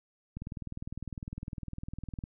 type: click train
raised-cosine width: 5 ms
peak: -26 dBFS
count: 38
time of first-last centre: 0.37-2.239 s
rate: 19.8 Hz
effects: none